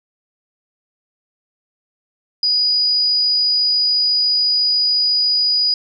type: tone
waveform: sine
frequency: 4923 Hz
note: D#8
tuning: 19 cents flat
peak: -13 dBFS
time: 2.43-5.74 s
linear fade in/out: 2 ms
effects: none